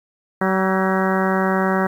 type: harmonic tone with a mistuned harmonic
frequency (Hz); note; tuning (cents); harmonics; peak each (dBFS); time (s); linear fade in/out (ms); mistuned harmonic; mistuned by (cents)
189.9; F#3; +45; 1 / 2 / 3 / 4 / 5 / 6 / 7 / 8 / 9 / 10; -20 / -23 / -25 / -26 / -27 / -28 / -28 / -29 / -30 / -30; 0.41-1.87; 5; 9; -61
effects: 8-bit